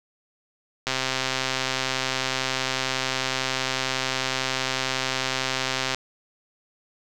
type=click train; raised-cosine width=0.2 ms; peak=-7 dBFS; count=666; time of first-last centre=0.87-5.946 s; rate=131 Hz; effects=none